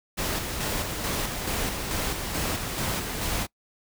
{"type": "noise with tremolo", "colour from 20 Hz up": "pink", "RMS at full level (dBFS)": -28, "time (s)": [0.17, 3.47], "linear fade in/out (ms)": 20, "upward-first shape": "square", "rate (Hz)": 2.3, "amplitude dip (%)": 35, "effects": ["noise-tail reverb RT60 0.1 s tail -24 dB re dry"]}